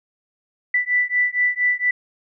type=beating tone pair; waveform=sine; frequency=1975.5 / 1979.8 Hz; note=B6 / B6; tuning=0 / +4 cents; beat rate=4.3 Hz; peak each=-20 dBFS; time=0.74-1.91 s; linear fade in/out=5 ms; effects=none